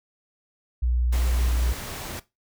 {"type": "tone with pitch glide", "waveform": "sine", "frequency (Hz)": [60.6, 60.18], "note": ["B1", "B1"], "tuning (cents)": [-32, -44], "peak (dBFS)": -20, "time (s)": [0.82, 1.73], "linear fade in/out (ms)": 10, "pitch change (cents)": -12, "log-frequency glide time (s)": [1.5, 1.56]}
{"type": "noise", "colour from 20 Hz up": "pink", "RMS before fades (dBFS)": -35, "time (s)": [1.12, 2.2], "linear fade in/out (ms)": 10}
{"effects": ["noise-tail reverb RT60 0.2 s tail -17 dB re dry"]}